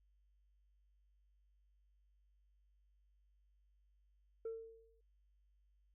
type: tone with exponential decay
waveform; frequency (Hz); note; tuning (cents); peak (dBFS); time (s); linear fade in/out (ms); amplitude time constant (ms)
sine; 451.7; A4; +45; -37; 4.45-5.01; 5; 120
effects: tanh soft clip ceiling -38 dBFS + added 50 Hz sine -70 dBFS peak until 5.94 s